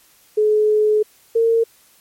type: tone pair in turn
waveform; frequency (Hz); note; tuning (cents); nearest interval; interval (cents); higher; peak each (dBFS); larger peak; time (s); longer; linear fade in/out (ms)
sine; 426.2 / 457; G#4 / A#4; +45 / -34; minor second; 121; second; -12; neither; 0.37-1.03 / 1.35-1.64; first; 10
effects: white hiss -53 dBFS RMS until 2 s + MP3 64 kbps